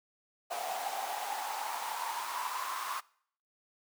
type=noise with high-pass filter sweep; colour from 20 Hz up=pink; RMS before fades=-37 dBFS; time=0.5-3.01 s; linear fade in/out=20 ms; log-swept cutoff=710 to 1100 Hz; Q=8; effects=noise-tail reverb RT60 0.6 s tail -23 dB re dry